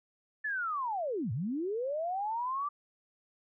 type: linear two-way sweep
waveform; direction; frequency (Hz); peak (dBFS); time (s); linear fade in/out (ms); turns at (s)
sine; down then up; 1766 to 100.6 to 1183; -31; 0.44-2.69; 10; 1.32
effects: none